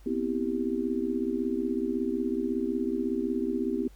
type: chord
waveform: sine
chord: C major seventh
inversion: third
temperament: just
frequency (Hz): 245.3 / 261.6 / 327 / 392.4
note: B3 / C4 / E4 / G4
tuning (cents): -12 / 0 / -14 / +2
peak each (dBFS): -32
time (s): 0.06-3.88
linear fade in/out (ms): 5
effects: added 50 Hz sine -49 dBFS peak until 3.95 s + pink hiss -62 dBFS RMS until 3.95 s